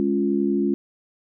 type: chord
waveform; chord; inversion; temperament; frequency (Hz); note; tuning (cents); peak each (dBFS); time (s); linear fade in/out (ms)
sine; Db major; second; equal; 207.7 / 277.2 / 349.2; Ab3 / Db4 / F4; 0 / 0 / 0; -23; 0-0.74; 0
effects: none